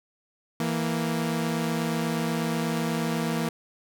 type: tone pair together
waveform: sawtooth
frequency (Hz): 164.5 / 232.6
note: E3 / A#3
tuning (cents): -3 / -4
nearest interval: tritone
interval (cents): 599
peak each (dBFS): -24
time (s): 0.6-3.49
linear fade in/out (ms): 2
effects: none